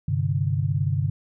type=chord; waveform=sine; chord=G suspended fourth; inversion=none; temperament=equal with one note detuned; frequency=98 / 130.81 / 148.37 Hz; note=G2 / C3 / D3; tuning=0 / 0 / +18 cents; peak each=-25 / -25 / -25 dBFS; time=0.08-1.1 s; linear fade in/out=5 ms; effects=none